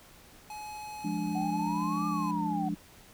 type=tone; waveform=square; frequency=846 Hz; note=G#5; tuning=32 cents sharp; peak=-40 dBFS; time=0.5-2.31 s; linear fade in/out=2 ms
type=chord; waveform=sine; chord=D diminished; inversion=first; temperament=equal; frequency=174.61 / 207.7 / 293.7 Hz; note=F3 / Ab3 / D4; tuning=0 / 0 / 0 cents; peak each=-34 dBFS; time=1.04-2.75 s; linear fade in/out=10 ms
type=exponential two-way sweep; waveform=sine; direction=up then down; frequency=740 to 1203 to 740 Hz; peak=-32 dBFS; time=1.35-2.69 s; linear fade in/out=5 ms; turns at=2.07 s
effects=pink hiss -55 dBFS RMS until 3.13 s